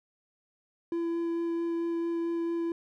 triangle tone with vibrato, 336.6 Hz, E4, 36 cents sharp, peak -26 dBFS, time 0.92-2.72 s, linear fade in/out 2 ms, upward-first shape sine, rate 4.5 Hz, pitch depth 8 cents each way, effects none

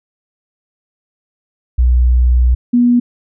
sine tone pair in turn, 61.5 / 242.2 Hz, B1 / B3, -7 / -34 cents, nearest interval 2 octaves, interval 2373 cents, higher second, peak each -7 dBFS, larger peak neither, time 1.78-2.55 / 2.73-3 s, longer first, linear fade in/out 10 ms, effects none

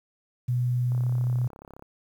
sine tone, 123.47 Hz, B2, in tune, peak -22 dBFS, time 0.48-1.48 s, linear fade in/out 10 ms
click train, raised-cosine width 1 ms, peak -31 dBFS, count 32, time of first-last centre 0.92-1.824 s, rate 34.3 Hz
effects 9-bit

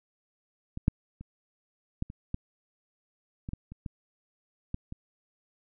clicks, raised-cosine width 5 ms, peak -23 / -9 / -30 / -17 / -29 / -18 / -24 / -21 / -30 / -23 / -19 / -26 dBFS, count 12, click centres 0.774 / 0.881 / 1.21 / 2.024 / 2.101 / 2.344 / 3.489 / 3.534 / 3.72 / 3.862 / 4.744 / 4.924 s, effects none

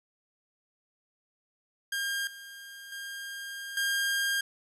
sawtooth tone with level steps, 1609 Hz, G6, 45 cents sharp, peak -26 / -40 / -34 / -23 dBFS, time 1.92-4.41 s, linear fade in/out 5 ms, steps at 2.27 / 2.92 / 3.77 s, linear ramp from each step 2 ms, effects resampled to 32000 Hz + 10-bit

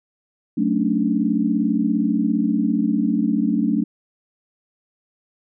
sine chord, D major seventh, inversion first, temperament equal with one note detuned, 185 / 220 / 277.2 / 297.4 Hz, F#3 / A3 / C#4 / D4, 0 / 0 / 0 / +22 cents, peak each -24 / -20 / -23 / -23 dBFS, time 0.57-3.84 s, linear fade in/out 10 ms, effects none

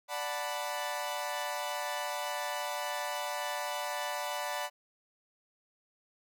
sawtooth chord, B minor seventh, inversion first, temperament equal, 587.3 / 740 / 880 / 987.8 Hz, D5 / F#5 / A5 / B5, 0 / 0 / 0 / 0 cents, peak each -35 / -36 / -37 / -35 dBFS, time 0.08-4.7 s, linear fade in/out 50 ms, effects none

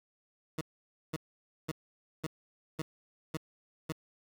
20% pulse tone bursts, 158.3 Hz, D#3, 30 cents sharp, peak -28 dBFS, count 7, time 0.58-3.924 s, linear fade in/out 5 ms, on 32 ms, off 520 ms, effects 9-bit

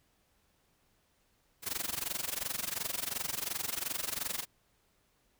white noise with amplitude modulation, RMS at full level -33 dBFS, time 1.62-4.46 s, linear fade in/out 50 ms, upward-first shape sine, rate 22.8 Hz, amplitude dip 90%, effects pink hiss -72 dBFS RMS until 5.39 s

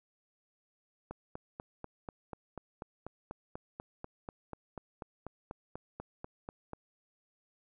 click train, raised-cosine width 1 ms, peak -27 dBFS, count 24, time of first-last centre 1.11-6.733 s, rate 4.09 Hz, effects none

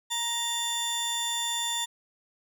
25% pulse tone pair together, 936 / 3541 Hz, A#5 / A7, +7 / +10 cents, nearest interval octave + major seventh, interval 2303 cents, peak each -30 / -25 dBFS, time 0.1-1.86 s, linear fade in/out 20 ms, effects none

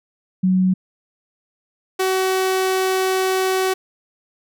sine / sawtooth tone pair in turn, 185.8 / 377 Hz, F#3 / F#4, +7 / +32 cents, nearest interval octave, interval 1225 cents, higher second, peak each -13 dBFS, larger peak neither, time 0.43-0.74 / 1.99-3.74 s, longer second, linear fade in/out 10 ms, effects none

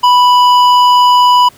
triangle tone with hard clipping, 987.8 Hz, B5, in tune, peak -6 dBFS, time 0.03-1.49 s, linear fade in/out 10 ms, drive 13 dB, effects pink hiss -42 dBFS RMS until 1.57 s + high-pass 80 Hz 12 dB/octave

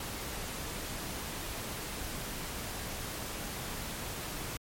pink noise, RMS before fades -39 dBFS, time 0-4.57 s, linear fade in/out 2 ms, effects MP3 64 kbps

